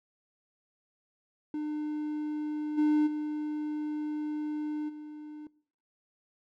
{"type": "tone with level steps", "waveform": "triangle", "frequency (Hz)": 301.6, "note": "D4", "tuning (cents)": 46, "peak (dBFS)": [-29, -20, -29, -39], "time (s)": [1.54, 5.47], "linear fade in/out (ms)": 2, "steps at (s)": [2.77, 3.06, 4.88], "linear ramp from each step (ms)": 20, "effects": ["noise-tail reverb RT60 0.6 s tail -22 dB re dry"]}